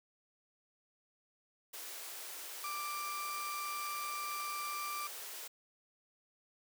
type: high-pass noise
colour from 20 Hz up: white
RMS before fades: -46 dBFS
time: 1.73-5.48 s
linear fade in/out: 10 ms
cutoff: 330 Hz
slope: 48 dB/octave
type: tone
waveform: 35% pulse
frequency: 1179 Hz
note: D6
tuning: 6 cents sharp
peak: -37 dBFS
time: 2.64-5.07 s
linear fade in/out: 2 ms
effects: none